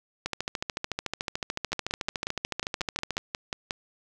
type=two click trains; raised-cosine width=0.2 ms; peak=-12 / -12 dBFS; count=12 / 41; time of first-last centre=1.73-3.708 / 0.26-3.18 s; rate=5.56 / 13.7 Hz; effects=none